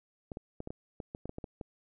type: clicks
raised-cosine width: 2 ms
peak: -26 dBFS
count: 12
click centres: 0.318 / 0.371 / 0.604 / 0.674 / 0.705 / 1.002 / 1.149 / 1.256 / 1.294 / 1.384 / 1.442 / 1.612 s
effects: none